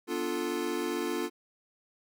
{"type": "chord", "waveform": "square", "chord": "B half-diminished seventh", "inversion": "none", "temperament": "equal", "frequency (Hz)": [246.9, 293.7, 349.2, 440], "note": ["B3", "D4", "F4", "A4"], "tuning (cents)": [0, 0, 0, 0], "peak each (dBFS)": [-39, -37, -34, -37], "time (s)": [0.07, 1.3], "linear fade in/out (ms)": 50, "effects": []}